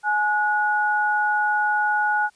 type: tone pair together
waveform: sine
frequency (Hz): 842 / 1457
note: G#5 / F#6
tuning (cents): +24 / -27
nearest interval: major sixth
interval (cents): 949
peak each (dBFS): -21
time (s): 0.03-2.3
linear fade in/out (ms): 50
effects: white hiss -60 dBFS RMS until 2.35 s + resampled to 22050 Hz